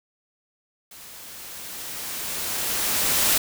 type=noise with level ramp; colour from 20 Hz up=white; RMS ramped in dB=-44 to -19 dBFS; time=0.91-3.38 s; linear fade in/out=5 ms; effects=none